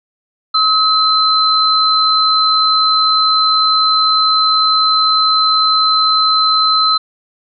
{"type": "tone pair together", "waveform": "sine", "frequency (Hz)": [1280, 4069], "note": ["D#6", "C8"], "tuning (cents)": [49, -49], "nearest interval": "octave + minor sixth", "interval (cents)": 2002, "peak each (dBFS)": [-12, -12], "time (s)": [0.54, 6.98], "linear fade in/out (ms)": 10, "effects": []}